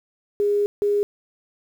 sine tone bursts at uneven times, 410 Hz, G#4, 22 cents flat, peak -17 dBFS, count 2, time 0.4-0.66 / 0.82-1.03 s, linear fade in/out 0 ms, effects 8-bit

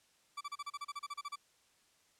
40% pulse tone bursts, 1158 Hz, D6, 25 cents flat, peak -38 dBFS, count 14, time 0.37-1.359 s, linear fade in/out 10 ms, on 40 ms, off 33 ms, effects white hiss -70 dBFS RMS until 2.19 s + low-pass 9000 Hz 12 dB/octave

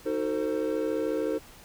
triangle chord, D# diminished seventh, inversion none, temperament equal with one note detuned, 311.1 / 370 / 449.5 / 523.3 Hz, D#4 / F#4 / A4 / C5, 0 / 0 / +37 / 0 cents, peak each -29 / -34 / -28 / -30 dBFS, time 0.05-1.39 s, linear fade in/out 20 ms, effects pink hiss -51 dBFS RMS until 1.64 s

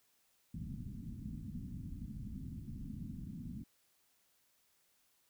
white low-pass noise, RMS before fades -45 dBFS, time 0.54-3.64 s, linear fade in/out 5 ms, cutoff 250 Hz, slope 48 dB/octave, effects white hiss -74 dBFS RMS until 5.29 s

